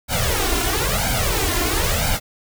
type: noise with flanger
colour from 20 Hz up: pink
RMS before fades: -20 dBFS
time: 0.08-2.2 s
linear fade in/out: 50 ms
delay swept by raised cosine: 1.3 to 2.9 ms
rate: 1 Hz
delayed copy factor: +0.9
effects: none